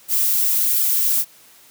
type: noise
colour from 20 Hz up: violet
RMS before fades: -18 dBFS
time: 0.08-1.25 s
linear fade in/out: 50 ms
effects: white hiss -49 dBFS RMS until 1.7 s + high-pass 80 Hz 12 dB/octave